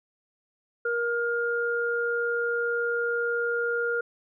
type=tone pair together; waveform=sine; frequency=471.7 / 1413.5 Hz; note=A#4 / F6; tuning=+20 / +20 cents; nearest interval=octave + perfect fifth; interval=1900 cents; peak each=-27 dBFS; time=0.85-4.01 s; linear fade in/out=5 ms; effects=none